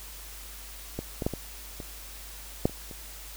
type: clicks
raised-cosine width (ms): 2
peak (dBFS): -18 / -17 / -12 / -19 / -25 / -8 / -30 / -29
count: 8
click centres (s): 0.99 / 1.222 / 1.265 / 1.337 / 1.802 / 2.655 / 2.696 / 2.912
effects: added 50 Hz sine -45 dBFS peak until 3.36 s + white hiss -45 dBFS RMS until 3.36 s